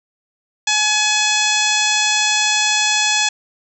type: harmonic tone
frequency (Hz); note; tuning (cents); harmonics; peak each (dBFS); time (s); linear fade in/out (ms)
848; G#5; +36; 1 / 2 / 3 / 4 / 5 / 6 / 7 / 8 / 9; -23 / -23 / -20 / -20 / -25 / -26 / -23 / -25 / -25; 0.67-3.29; 5
effects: none